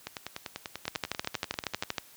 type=two click trains; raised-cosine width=0.2 ms; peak=-12 / -18 dBFS; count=15 / 19; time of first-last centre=0.88-1.982 / 0.07-1.835 s; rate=12.7 / 10.2 Hz; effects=white hiss -55 dBFS RMS until 2.16 s + high-pass 60 Hz 12 dB/octave

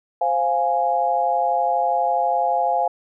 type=chord; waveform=sine; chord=F minor; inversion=second; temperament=equal; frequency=523.3 / 698.5 / 830.6 Hz; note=C5 / F5 / Ab5; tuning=0 / 0 / 0 cents; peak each=-25 / -20 / -21 dBFS; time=0.21-2.88 s; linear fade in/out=5 ms; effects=none

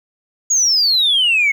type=exponential sweep; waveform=sine; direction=down; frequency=6810 to 2157 Hz; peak=-10 dBFS; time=0.5-1.52 s; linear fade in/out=10 ms; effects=tanh soft clip ceiling -8 dBFS + 8-bit

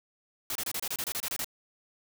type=noise bursts; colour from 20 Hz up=white; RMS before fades=-33 dBFS; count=12; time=0.5-1.445 s; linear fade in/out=2 ms; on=54 ms; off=27 ms; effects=none

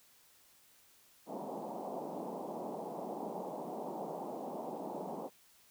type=band-pass noise; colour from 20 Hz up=white; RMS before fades=-42 dBFS; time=1.26-5.3 s; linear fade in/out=50 ms; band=170 to 900 Hz; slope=48 dB/octave; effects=white hiss -65 dBFS RMS until 5.7 s

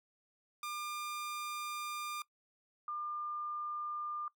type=tone pair in turn; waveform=sawtooth / sine; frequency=1200 / 1200 Hz; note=D6 / D6; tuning=+37 / +37 cents; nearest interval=unison; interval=0 cents; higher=neither; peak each=-35 / -37 dBFS; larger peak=first; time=0.63-2.22 / 2.88-4.28 s; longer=first; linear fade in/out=2 ms; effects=noise-tail reverb RT60 0.1 s tail -21 dB re dry

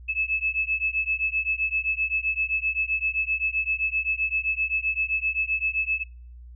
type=beating tone pair; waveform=sine; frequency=2600 / 2607.7 Hz; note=E7 / E7; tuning=-24 / -19 cents; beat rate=7.7 Hz; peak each=-26 dBFS; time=0.08-6.04 s; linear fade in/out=20 ms; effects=noise-tail reverb RT60 0.5 s tail -26 dB re dry + added 60 Hz sine -41 dBFS peak until 6.55 s

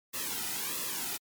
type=noise with flanger; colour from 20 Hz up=white; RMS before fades=-35 dBFS; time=0.13-1.18 s; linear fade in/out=20 ms; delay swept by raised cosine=1.3 to 1.82 ms; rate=1.5 Hz; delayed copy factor=-0.75; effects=MP3 96 kbps

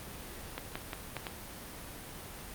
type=clicks; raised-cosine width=0.3 ms; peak=-20 dBFS; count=5; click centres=0.58 / 0.755 / 0.932 / 1.167 / 1.268 s; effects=pink hiss -45 dBFS RMS until 2.54 s + Opus 32 kbps

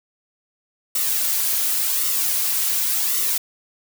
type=noise with flanger; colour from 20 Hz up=blue; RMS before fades=-21 dBFS; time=0.95-3.38 s; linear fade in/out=5 ms; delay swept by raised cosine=1.2 to 3.4 ms; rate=0.9 Hz; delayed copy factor=-0.6; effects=none

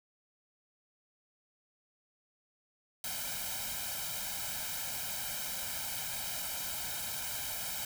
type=noise with comb filter; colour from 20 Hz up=white; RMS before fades=-38 dBFS; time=3.04-7.85 s; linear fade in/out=2 ms; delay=1.3 ms; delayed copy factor=+0.85; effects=none

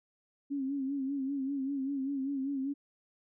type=tone with vibrato; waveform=sine; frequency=273.6 Hz; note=C#4; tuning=23 cents flat; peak=-31 dBFS; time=0.5-2.74 s; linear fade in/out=20 ms; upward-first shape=sine; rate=5.1 Hz; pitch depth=67 cents each way; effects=none

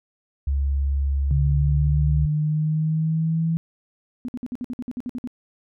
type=tone; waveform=sine; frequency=69.3 Hz; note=C#2; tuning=in tune; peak=-19 dBFS; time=0.47-2.26 s; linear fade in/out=5 ms
type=linear sweep; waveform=sine; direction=up; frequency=140 to 164.81 Hz; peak=-19 dBFS; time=1.31-3.57 s; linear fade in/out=0 ms
type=tone bursts; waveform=sine; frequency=246.9 Hz; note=B3; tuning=in tune; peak=-26 dBFS; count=12; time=4.25-5.274 s; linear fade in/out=0 ms; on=34 ms; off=56 ms
effects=none

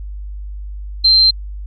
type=tone; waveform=sine; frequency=4136 Hz; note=C8; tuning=21 cents flat; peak=-7 dBFS; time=1.04-1.31 s; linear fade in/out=10 ms; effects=added 50 Hz sine -25 dBFS peak until 1.66 s

